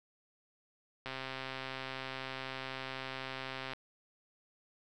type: click train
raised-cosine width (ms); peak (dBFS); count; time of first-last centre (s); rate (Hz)
0.3; -24; 354; 1.06-3.734; 132
effects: none